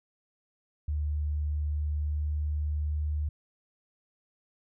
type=tone with pitch glide; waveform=sine; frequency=74.6 to 75.12 Hz; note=D2 to D2; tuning=+28 to +40 cents; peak=-27 dBFS; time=0.88-3.29 s; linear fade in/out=5 ms; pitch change=+12 cents; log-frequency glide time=1.64-2.53 s; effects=none